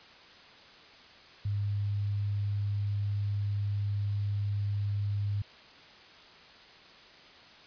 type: tone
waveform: sine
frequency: 101.8 Hz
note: G#2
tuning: 34 cents flat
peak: -28 dBFS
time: 1.45-5.42 s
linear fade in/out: 5 ms
effects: white hiss -53 dBFS RMS until 7.66 s + resampled to 11025 Hz